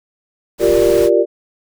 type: noise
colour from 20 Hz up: pink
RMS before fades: -26 dBFS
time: 0.58-1.1 s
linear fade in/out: 50 ms
type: chord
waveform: sine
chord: G minor seventh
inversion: third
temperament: equal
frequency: 349.2 / 392 / 466.2 / 587.3 Hz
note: F4 / G4 / Bb4 / D5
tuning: 0 / 0 / 0 / 0 cents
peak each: -15 dBFS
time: 0.59-1.26 s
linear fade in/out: 50 ms
effects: none